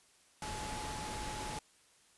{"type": "tone in noise", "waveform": "sine", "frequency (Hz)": 852, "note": "G#5", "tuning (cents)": 44, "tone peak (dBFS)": -43, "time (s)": [0.42, 1.59], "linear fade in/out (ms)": 2, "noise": "pink", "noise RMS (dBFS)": -42, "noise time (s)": [0.42, 1.59], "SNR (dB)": -4, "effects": ["white hiss -66 dBFS RMS until 2.17 s", "resampled to 24000 Hz"]}